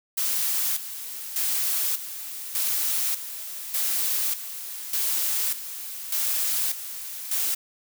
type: noise with tremolo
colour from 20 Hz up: blue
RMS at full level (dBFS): -25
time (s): 0.17-7.55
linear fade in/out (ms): 10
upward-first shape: square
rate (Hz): 0.84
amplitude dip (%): 70
effects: none